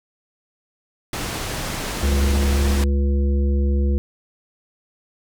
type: low-pass noise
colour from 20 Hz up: pink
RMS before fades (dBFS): -27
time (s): 1.13-2.84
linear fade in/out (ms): 2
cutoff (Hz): 11000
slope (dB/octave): 12
type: harmonic tone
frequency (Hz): 69.8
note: C#2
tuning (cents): +13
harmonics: 1 / 3 / 5 / 7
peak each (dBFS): -16 / -26 / -30 / -33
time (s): 2.03-3.98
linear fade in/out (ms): 0
effects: none